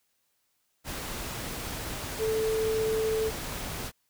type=tone in noise; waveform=sine; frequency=440 Hz; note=A4; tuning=in tune; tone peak=-25 dBFS; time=2.18-3.32 s; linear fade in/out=50 ms; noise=pink; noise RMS=-36 dBFS; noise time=0.84-3.92 s; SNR=+8 dB; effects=white hiss -74 dBFS RMS until 4.09 s